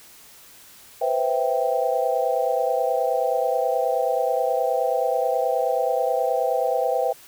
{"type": "chord", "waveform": "sine", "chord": "C major seventh", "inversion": "third", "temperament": "equal", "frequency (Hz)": [493.9, 523.3, 659.3, 784], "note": ["B4", "C5", "E5", "G5"], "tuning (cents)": [0, 0, 0, 0], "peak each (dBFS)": -25, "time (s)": [1.01, 7.13], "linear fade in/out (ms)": 10, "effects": ["white hiss -48 dBFS RMS until 7.27 s"]}